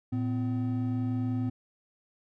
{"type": "tone pair together", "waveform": "triangle", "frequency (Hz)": [113.32, 254.4], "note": ["A#2", "C4"], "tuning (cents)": [-49, -48], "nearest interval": "octave + major second", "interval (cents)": 1401, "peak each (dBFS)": -28, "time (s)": [0.12, 1.5], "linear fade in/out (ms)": 10, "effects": []}